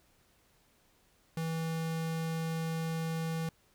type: tone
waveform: square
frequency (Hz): 162.8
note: E3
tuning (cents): -21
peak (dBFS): -33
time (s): 1.37-3.49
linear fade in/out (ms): 2
effects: pink hiss -68 dBFS RMS until 3.74 s